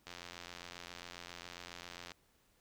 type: click train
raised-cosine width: 0.2 ms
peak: -29 dBFS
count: 180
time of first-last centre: 0.07-2.118 s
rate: 87.4 Hz
effects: pink hiss -72 dBFS RMS until 2.6 s